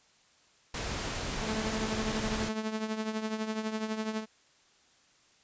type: noise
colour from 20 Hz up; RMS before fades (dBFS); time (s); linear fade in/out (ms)
pink; -35; 0.74-2.49; 5
type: tone with tremolo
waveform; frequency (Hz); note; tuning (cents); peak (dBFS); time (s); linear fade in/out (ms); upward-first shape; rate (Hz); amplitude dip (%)
sawtooth; 218.2; A3; -14; -25; 1.4-4.26; 50; triangle; 12; 70
effects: white hiss -64 dBFS RMS until 5.43 s + resampled to 16000 Hz